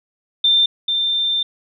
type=tone pair in turn; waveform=sine; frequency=3583 / 3583 Hz; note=A7 / A7; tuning=+31 / +31 cents; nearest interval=unison; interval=0 cents; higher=neither; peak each=-11 / -16 dBFS; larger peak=first; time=0.44-0.66 / 0.88-1.43 s; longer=second; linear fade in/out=5 ms; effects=none